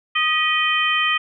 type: harmonic tone with a mistuned harmonic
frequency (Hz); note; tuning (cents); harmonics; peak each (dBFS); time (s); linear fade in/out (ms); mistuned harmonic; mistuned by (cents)
620; D#5; -6; 2 / 3 / 4 / 5; -22 / -22 / -22 / -22; 0.15-1.18; 10; 3; +56
effects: none